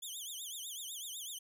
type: tone with vibrato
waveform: 15% pulse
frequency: 3322 Hz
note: G#7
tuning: in tune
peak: -35 dBFS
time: 0.02-1.39 s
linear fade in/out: 10 ms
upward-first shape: triangle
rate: 8 Hz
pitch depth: 230 cents each way
effects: none